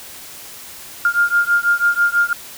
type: beating tone pair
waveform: sine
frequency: 1404 / 1410.1 Hz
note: F6 / F6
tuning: +9 / +16 cents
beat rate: 6.1 Hz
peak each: -16 dBFS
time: 1.05-2.33 s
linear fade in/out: 2 ms
effects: white hiss -36 dBFS RMS until 2.57 s